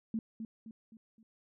sine tone with echo, 222.8 Hz, A3, 22 cents sharp, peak -31 dBFS, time 0.14-0.19 s, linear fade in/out 2 ms, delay 260 ms, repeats 4, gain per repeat -7 dB, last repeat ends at 1.23 s, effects none

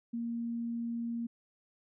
sine tone, 233.6 Hz, A#3, 4 cents sharp, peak -33 dBFS, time 0.13-1.27 s, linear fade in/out 10 ms, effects none

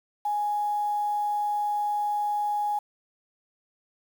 sine tone with quantisation, 830.6 Hz, G#5, in tune, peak -24 dBFS, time 0.25-2.79 s, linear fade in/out 5 ms, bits 8, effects none

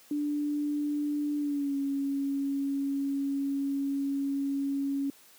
sine tone with pitch glide, 293.7 to 277.5 Hz, D4 to C#4, 0 to +2 cents, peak -27 dBFS, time 0.11-5.1 s, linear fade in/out 2 ms, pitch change -98 cents, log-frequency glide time 1.38-1.76 s, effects white hiss -57 dBFS RMS until 5.38 s + high-pass 150 Hz 12 dB/octave

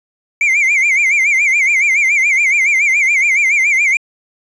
triangle tone with vibrato, 2227 Hz, C#7, 7 cents sharp, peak -8 dBFS, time 0.41-3.97 s, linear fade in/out 2 ms, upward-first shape sine, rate 7.1 Hz, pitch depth 140 cents each way, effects resampled to 22050 Hz + 7-bit

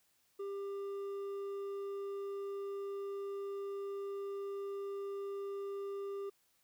sine tone with hard clipping, 397.4 Hz, G4, 24 cents sharp, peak -40 dBFS, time 0.39-6.3 s, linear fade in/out 10 ms, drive 5 dB, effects white hiss -74 dBFS RMS until 6.63 s

